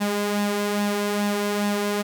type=tone with flanger; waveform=sawtooth; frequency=205.3 Hz; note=G#3; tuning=20 cents flat; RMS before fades=-24 dBFS; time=0-2.03 s; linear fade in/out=20 ms; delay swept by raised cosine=1.1 to 3 ms; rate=2.4 Hz; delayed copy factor=+0.5; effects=none